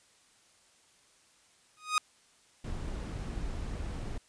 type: tone with exponential growth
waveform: sawtooth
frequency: 1244.5 Hz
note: D#6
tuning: in tune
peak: -18 dBFS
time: 1.77-1.98 s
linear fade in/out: 1 ms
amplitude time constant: 44 ms
type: noise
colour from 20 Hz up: brown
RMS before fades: -37 dBFS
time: 2.64-4.18 s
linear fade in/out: 5 ms
effects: white hiss -64 dBFS RMS until 4.28 s + resampled to 22050 Hz